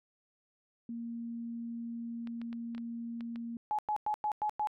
sine tone, 233.1 Hz, A#3, in tune, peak -37 dBFS, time 0.89-3.57 s, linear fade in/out 2 ms
clicks, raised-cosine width 0.3 ms, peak -34 dBFS, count 8, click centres 2.273 / 2.416 / 2.529 / 2.749 / 2.78 / 3.208 / 3.359 / 4.672 s
sine tone bursts, 846 Hz, G#5, 32 cents sharp, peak -29 dBFS, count 6, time 3.71-4.672 s, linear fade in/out 0 ms, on 77 ms, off 100 ms
effects none

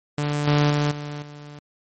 sawtooth tone with level steps, 146.83 Hz, D3, in tune, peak -18 / -12 / -15 / -26 / -34 dBFS, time 0.18-1.59 s, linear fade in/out 2 ms, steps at 0.47 / 0.7 / 0.91 / 1.22 s, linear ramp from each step 5 ms, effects MP3 32 kbps

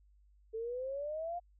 sine exponential sweep, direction up, 437.6 to 713 Hz, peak -36 dBFS, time 0.53-1.4 s, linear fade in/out 20 ms, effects added 50 Hz sine -62 dBFS peak until 1.59 s

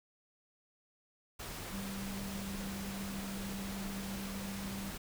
sine tone in noise, 196 Hz, G3, in tune, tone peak -40 dBFS, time 1.72-4.91 s, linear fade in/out 10 ms, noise pink, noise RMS -44 dBFS, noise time 1.39-4.98 s, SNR +1 dB, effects none

